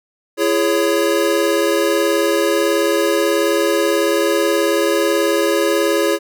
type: chord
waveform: square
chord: C# minor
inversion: first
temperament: equal with one note detuned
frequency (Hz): 336.9 / 415.3 / 554.4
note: E4 / G#4 / C#5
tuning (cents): +38 / 0 / 0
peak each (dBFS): -19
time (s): 0.37-6.19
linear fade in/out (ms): 50
effects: none